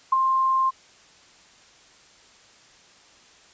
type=tone with ADSR envelope; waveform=sine; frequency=1055 Hz; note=C6; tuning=14 cents sharp; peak=-13 dBFS; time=0.12-0.71 s; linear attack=8 ms; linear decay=15 ms; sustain=-5 dB; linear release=24 ms; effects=white hiss -53 dBFS RMS until 3.53 s + resampled to 16000 Hz